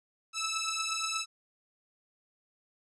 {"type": "beating tone pair", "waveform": "10% pulse", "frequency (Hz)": [1306, 1314.4], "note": ["E6", "E6"], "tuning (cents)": [-17, -5], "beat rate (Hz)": 8.4, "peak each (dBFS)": -26, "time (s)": [0.33, 1.26], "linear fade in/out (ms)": 50, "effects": ["resampled to 22050 Hz"]}